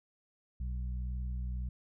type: harmonic tone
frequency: 61.74 Hz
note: B1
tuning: in tune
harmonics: 1 / 2 / 3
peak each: -34 / -45 / -49 dBFS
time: 0.6-1.69 s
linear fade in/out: 5 ms
effects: none